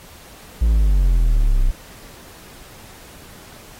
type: exponential sweep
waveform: triangle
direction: down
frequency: 58.3 to 30.87 Hz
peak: -10 dBFS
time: 0.61-1.71 s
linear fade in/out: 10 ms
effects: pink hiss -43 dBFS RMS until 3.79 s + AAC 48 kbps